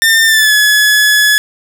sawtooth tone with pitch glide, 1803 to 1701.8 Hz, A6 to G#6, +42 to +42 cents, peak -3 dBFS, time 0.02-1.38 s, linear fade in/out 0 ms, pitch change -100 cents, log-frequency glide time 0.25-0.54 s, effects none

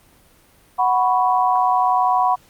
sine chord, F# suspended fourth, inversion none, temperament equal, 740 / 987.8 / 1108.7 Hz, F#5 / B5 / C#6, 0 / 0 / 0 cents, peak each -17 / -18 / -22 dBFS, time 0.78-2.36 s, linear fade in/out 20 ms, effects pink hiss -53 dBFS RMS until 2.49 s + Opus 32 kbps

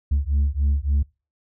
sine beating tone pair, 69.3 / 72.8 Hz, C#2 / D2, 0 / -15 cents, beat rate 3.5 Hz, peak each -19 dBFS, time 0.11-1.03 s, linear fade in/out 10 ms, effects noise-tail reverb RT60 0.3 s tail -26 dB re dry + tanh soft clip ceiling -15 dBFS

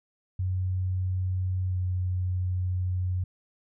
sine tone with pitch glide, 92.5 to 91.33 Hz, F#2 to F#2, 0 to -22 cents, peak -25 dBFS, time 0.39-3.24 s, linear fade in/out 5 ms, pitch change -22 cents, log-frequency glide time 1.69-1.75 s, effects none

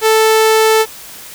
sawtooth tone, 440 Hz, A4, in tune, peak -4 dBFS, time 0.01-0.86 s, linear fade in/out 50 ms, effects white hiss -33 dBFS RMS until 1.34 s

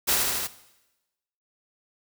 white noise with echo, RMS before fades -22 dBFS, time 0.07-0.17 s, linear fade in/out 20 ms, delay 77 ms, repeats 4, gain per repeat -2 dB, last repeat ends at 0.478 s, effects noise-tail reverb RT60 1.0 s tail -17 dB re dry

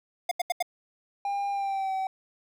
square tone bursts, 709 Hz, F5, 26 cents sharp, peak -24 dBFS, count 4, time 0.29-0.626 s, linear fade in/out 5 ms, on 24 ms, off 80 ms
triangle tone with pitch glide, 802 to 764.5 Hz, G5 to G5, +39 to -44 cents, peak -25 dBFS, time 1.25-2.07 s, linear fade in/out 2 ms, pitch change -83 cents, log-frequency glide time 1.51-1.93 s
effects none

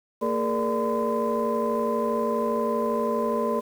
sine tone cluster, 229.2 / 419.8 / 472.2 / 587 / 1018 Hz, A#3 / G#4 / A#4 / D5 / C6, -29 / +19 / +22 / -1 / -48 cents, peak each -28 dBFS, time 0.21-3.61 s, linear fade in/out 20 ms, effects tanh soft clip ceiling -15 dBFS + 8-bit

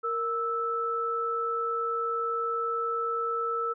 sine tone pair together, 464.4 / 1315 Hz, A#4 / E6, -7 / -5 cents, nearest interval octave + tritone, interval 1802 cents, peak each -32 / -28 dBFS, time 0.03-3.74 s, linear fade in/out 20 ms, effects none

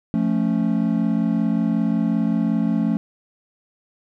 triangle chord, F augmented, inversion none, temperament equal, 174.61 / 220 / 277.2 Hz, F3 / A3 / C#4, 0 / 0 / 0 cents, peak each -21 / -18 / -22 dBFS, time 0.14-2.97 s, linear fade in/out 0 ms, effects none

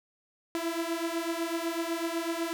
sawtooth beating tone pair, 329.6 / 337.6 Hz, E4 / E4, 0 / +41 cents, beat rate 8 Hz, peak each -29 dBFS, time 0.55-2.53 s, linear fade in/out 0 ms, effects none

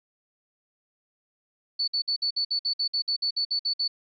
sine tone bursts, 4465 Hz, C#8, 12 cents sharp, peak -23 dBFS, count 15, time 1.79-3.88 s, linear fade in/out 10 ms, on 88 ms, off 55 ms, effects none

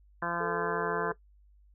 harmonic tone, 171.5 Hz, F3, 31 cents flat, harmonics 1 / 2 / 3 / 4 / 5 / 6 / 7 / 8 / 9 / 10, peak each -40 / -41 / -42 / -39 / -42 / -36 / -41 / -40 / -37 / -39 dBFS, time 0.22-1.12 s, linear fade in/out 5 ms
sine tone with vibrato, 440 Hz, A4, in tune, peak -32 dBFS, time 0.4-1.13 s, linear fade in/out 10 ms, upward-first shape triangle, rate 3.4 Hz, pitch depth 11 cents each way
effects noise-tail reverb RT60 0.1 s tail -18 dB re dry + added 50 Hz sine -57 dBFS peak until 1.74 s

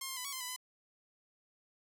5% pulse tone with pitch steps, 1065 / 1057 / 1001 / 1119 / 1040 / 995 / 1011 Hz, C6 / C6 / B5 / C#6 / C6 / B5 / B5, +30 / +17 / +23 / +16 / -11 / +13 / +40 cents, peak -27 dBFS, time 0.01-0.563 s, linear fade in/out 5 ms, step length 79 ms, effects none

